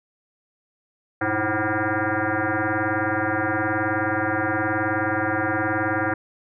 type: tone with frequency modulation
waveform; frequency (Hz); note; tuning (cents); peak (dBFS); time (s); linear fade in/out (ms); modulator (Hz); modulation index
sine; 547; C#5; -23; -20; 1.21-6.14; 5; 215; 5.7
effects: none